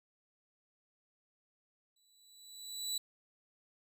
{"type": "tone with exponential growth", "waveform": "25% pulse", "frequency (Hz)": 3951, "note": "B7", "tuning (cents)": 0, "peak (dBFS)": -29, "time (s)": [1.96, 2.98], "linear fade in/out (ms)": 5, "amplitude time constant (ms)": 220, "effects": []}